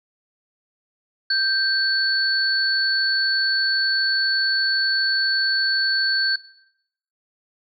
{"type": "tone pair together", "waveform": "sine", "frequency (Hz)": [1568, 4435], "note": ["G6", "C#8"], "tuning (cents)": [0, 0], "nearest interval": "octave + tritone", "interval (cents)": 1800, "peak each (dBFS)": [-21, -19], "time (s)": [1.3, 6.36], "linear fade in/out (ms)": 5, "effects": ["noise-tail reverb RT60 0.8 s tail -20 dB re dry"]}